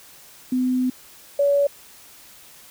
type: tone pair in turn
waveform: sine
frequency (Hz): 253.8 / 567.5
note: B3 / C#5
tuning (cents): +47 / +41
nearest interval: octave + major second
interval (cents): 1394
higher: second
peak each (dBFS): -18 / -15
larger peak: second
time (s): 0.52-0.9 / 1.39-1.67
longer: first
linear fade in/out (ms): 5
effects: white hiss -47 dBFS RMS until 2.7 s